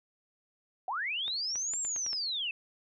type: linear two-way sweep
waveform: sine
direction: up then down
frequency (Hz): 688 to 7620 to 2560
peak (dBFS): -31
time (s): 0.88-2.51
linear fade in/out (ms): 2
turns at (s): 1.8
type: clicks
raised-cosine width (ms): 0.3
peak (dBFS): -28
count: 7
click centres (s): 1.28 / 1.557 / 1.736 / 1.85 / 1.962 / 2.064 / 2.131
effects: none